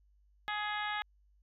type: harmonic tone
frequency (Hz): 418.8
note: G#4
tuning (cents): +15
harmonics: 2 / 3 / 4 / 5 / 6 / 7 / 8 / 9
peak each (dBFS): -38 / -41 / -39 / -42 / -49 / -49 / -45 / -48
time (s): 0.48-1.02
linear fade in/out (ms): 0
effects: added 50 Hz sine -64 dBFS peak until 1.42 s